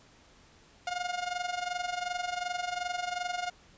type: tone with amplitude modulation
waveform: sawtooth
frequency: 714 Hz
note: F5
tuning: 38 cents sharp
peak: -25 dBFS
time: 0.87-3.5 s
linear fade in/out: 2 ms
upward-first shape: sine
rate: 22.7 Hz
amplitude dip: 75%
effects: pink hiss -59 dBFS RMS until 3.77 s + resampled to 16000 Hz